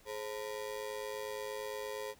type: ring-modulated tone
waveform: 35% pulse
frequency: 476.5 Hz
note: A#4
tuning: 38 cents sharp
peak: -34 dBFS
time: 0.05-2.15 s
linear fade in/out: 50 ms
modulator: 54.3 Hz
effects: pink hiss -63 dBFS RMS until 2.19 s